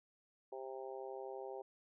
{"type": "harmonic tone", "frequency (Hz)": 132, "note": "C3", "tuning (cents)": 16, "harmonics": [3, 4, 5, 6, 7], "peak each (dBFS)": [-47, -49, -53, -51, -57], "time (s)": [0.52, 1.62], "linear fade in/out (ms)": 5, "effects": []}